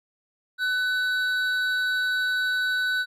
triangle tone pair together, 1500 / 3904 Hz, F#6 / B7, +23 / -21 cents, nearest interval octave + perfect fourth, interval 1656 cents, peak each -21 / -30 dBFS, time 0.58-3.06 s, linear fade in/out 50 ms, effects none

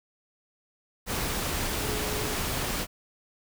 sine tone in noise, 423.8 Hz, G#4, 35 cents sharp, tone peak -35 dBFS, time 1.81-2.36 s, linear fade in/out 50 ms, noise pink, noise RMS -30 dBFS, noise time 1.06-2.87 s, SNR -8 dB, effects none

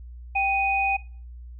sine tone pair together, 784 / 2489 Hz, G5 / D#7, 0 / 0 cents, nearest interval octave + minor sixth, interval 2000 cents, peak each -23 / -23 dBFS, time 0.35-0.97 s, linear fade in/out 10 ms, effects noise-tail reverb RT60 0.4 s tail -20 dB re dry + added 60 Hz sine -38 dBFS peak until 1.59 s

